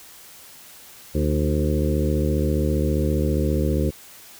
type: harmonic tone with a mistuned harmonic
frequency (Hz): 74.9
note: D2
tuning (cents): +35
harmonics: 1 / 2 / 3 / 4 / 5 / 6 / 7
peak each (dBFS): -22 / -25 / -27 / -28 / -29 / -30 / -30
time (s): 1.14-3.91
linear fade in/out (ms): 20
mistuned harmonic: 4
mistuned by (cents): +41
effects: white hiss -45 dBFS RMS until 4.39 s